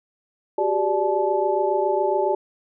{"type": "tone cluster", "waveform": "sine", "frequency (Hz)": [374, 401.2, 589, 865], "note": ["F#4", "G4", "D5", "A5"], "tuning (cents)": [19, 40, 5, -30], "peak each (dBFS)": -24, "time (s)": [0.58, 2.35], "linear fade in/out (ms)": 5, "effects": []}